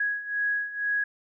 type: beating tone pair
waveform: sine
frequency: 1661.2 / 1663.3 Hz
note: G#6 / G#6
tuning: 0 / +2 cents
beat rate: 2.1 Hz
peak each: -31 / -27 dBFS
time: 0-1.04 s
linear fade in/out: 5 ms
effects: none